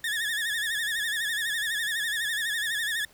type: tone with vibrato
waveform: 30% pulse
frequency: 1760 Hz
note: A6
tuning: in tune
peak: -24 dBFS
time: 0.04-3.05 s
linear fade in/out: 2 ms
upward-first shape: sine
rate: 12 Hz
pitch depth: 100 cents each way
effects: pink hiss -57 dBFS RMS until 3.13 s

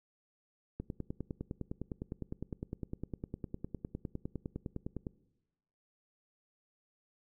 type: click train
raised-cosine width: 3 ms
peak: -25 dBFS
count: 43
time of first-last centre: 0.8-5.068 s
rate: 9.84 Hz
effects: noise-tail reverb RT60 1.0 s tail -21 dB re dry

